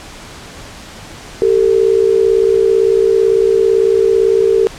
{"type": "tone pair together", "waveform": "sine", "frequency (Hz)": [389.6, 447.5], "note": ["G4", "A4"], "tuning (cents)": [-11, 29], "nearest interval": "major second", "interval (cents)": 240, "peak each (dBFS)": -11, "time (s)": [1.42, 4.67], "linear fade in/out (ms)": 0, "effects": ["pink hiss -33 dBFS RMS until 4.78 s", "low-pass 8000 Hz 12 dB/octave"]}